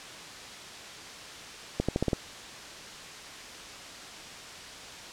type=accelerating click train; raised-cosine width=2 ms; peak=-12 dBFS; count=6; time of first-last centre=1.8-2.132 s; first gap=86 ms; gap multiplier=0.87; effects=white hiss -43 dBFS RMS until 5.12 s + low-pass 6000 Hz 12 dB/octave